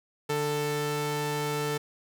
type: tone pair together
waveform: sawtooth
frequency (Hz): 147.77 / 442.8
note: D3 / A4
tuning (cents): +11 / +11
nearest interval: octave + perfect fifth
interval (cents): 1900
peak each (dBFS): -28 / -25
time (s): 0.29-1.78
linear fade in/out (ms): 10
effects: none